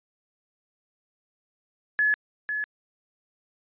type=tone with echo; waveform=sine; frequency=1706 Hz; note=G#6; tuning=46 cents sharp; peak=-19 dBFS; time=1.99-2.14 s; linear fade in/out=0 ms; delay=500 ms; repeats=1; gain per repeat=-7 dB; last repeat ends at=2.64 s; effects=resampled to 8000 Hz